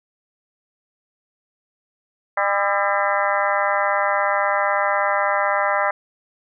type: harmonic tone with a mistuned harmonic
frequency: 200.9 Hz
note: G3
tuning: 43 cents sharp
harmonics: 3 / 4 / 5 / 6 / 7 / 8 / 9 / 10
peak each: -23 / -24 / -25 / -26 / -26 / -27 / -28 / -28 dBFS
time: 2.37-5.91 s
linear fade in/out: 5 ms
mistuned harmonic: 7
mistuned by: -82 cents
effects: none